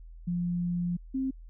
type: tone pair in turn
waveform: sine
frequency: 174.9 / 264.6 Hz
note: F3 / C4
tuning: +3 / +20 cents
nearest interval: perfect fifth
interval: 717 cents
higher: second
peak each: -27 dBFS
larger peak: neither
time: 0.27-0.97 / 1.14-1.31 s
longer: first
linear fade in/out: 10 ms
effects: added 41 Hz sine -44 dBFS peak until 1.49 s